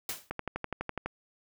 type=noise with exponential decay; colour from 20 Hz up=white; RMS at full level=-32 dBFS; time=0.09-0.3 s; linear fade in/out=2 ms; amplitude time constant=45 ms
type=click train; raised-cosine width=0.5 ms; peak=-18 dBFS; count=10; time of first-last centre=0.31-1.06 s; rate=12 Hz
effects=none